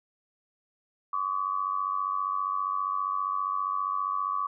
sine tone with amplitude modulation, 1138 Hz, C#6, 45 cents sharp, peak -23 dBFS, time 1.13-4.47 s, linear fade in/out 5 ms, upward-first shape sine, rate 95 Hz, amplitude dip 80%, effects none

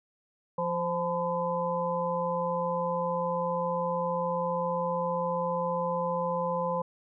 harmonic tone with a mistuned harmonic, 173.5 Hz, F3, 11 cents flat, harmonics 1 / 3 / 5 / 6, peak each -35 / -30 / -35 / -32 dBFS, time 0.58-6.82 s, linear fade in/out 5 ms, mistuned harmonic 6, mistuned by -48 cents, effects none

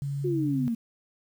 sine tone, 140.4 Hz, C#3, 22 cents sharp, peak -28 dBFS, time 0.02-0.68 s, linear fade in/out 0 ms
sine exponential sweep, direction down, 370 to 223.3 Hz, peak -25 dBFS, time 0.24-0.75 s, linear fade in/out 10 ms
effects 9-bit

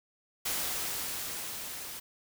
white noise with level ramp, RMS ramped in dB -32 to -42 dBFS, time 0.45-2 s, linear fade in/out 10 ms, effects none

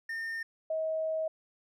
triangle / sine tone pair in turn, 1818 / 636.3 Hz, A#6 / D#5, -44 / +39 cents, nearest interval octave + tritone, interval 1817 cents, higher first, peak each -32 / -29 dBFS, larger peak second, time 0.09-0.43 / 0.7-1.28 s, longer second, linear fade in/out 5 ms, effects none

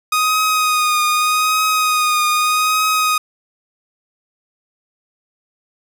sawtooth tone with vibrato, 1244.5 Hz, D#6, in tune, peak -10 dBFS, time 0.12-3.18 s, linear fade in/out 5 ms, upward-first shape triangle, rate 0.82 Hz, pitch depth 32 cents each way, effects none

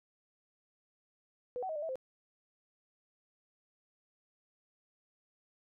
sine tone with pitch steps, 494.3 / 754 / 632 / 592 / 649 / 521 Hz, B4 / F#5 / D#5 / D5 / E5 / C5, +1 / +32 / +27 / +14 / -27 / -7 cents, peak -35 dBFS, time 1.56-1.956 s, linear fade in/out 0 ms, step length 66 ms, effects none

